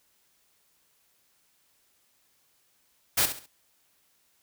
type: noise with echo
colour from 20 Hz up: white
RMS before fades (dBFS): -23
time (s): 3.17-3.26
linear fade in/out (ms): 10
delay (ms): 68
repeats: 3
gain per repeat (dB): -10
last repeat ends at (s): 3.464
effects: white hiss -68 dBFS RMS until 4.42 s